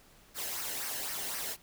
white noise with flanger, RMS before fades -37 dBFS, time 0.34-1.57 s, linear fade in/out 50 ms, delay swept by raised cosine 0.27 to 0.88 ms, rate 3.9 Hz, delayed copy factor -0.55, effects pink hiss -60 dBFS RMS until 1.62 s

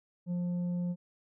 triangle tone with tanh clipping, 176.4 Hz, F3, 18 cents sharp, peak -31 dBFS, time 0.26-0.96 s, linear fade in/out 50 ms, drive 9 dB, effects none

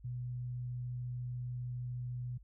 sine tone, 123.47 Hz, B2, in tune, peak -37 dBFS, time 0.04-2.38 s, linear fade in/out 10 ms, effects added 50 Hz sine -55 dBFS peak until 2.43 s

